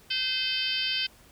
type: harmonic tone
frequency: 516 Hz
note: C5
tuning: 24 cents flat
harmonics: 3 / 4 / 5 / 6 / 7 / 8 / 9 / 10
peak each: -38 / -41 / -33 / -29 / -38 / -41 / -33 / -39 dBFS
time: 0.1-1.07 s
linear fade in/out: 10 ms
effects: pink hiss -56 dBFS RMS until 1.31 s